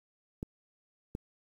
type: clicks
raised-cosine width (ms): 3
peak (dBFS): -23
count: 2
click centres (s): 0.429 / 1.151
effects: 9-bit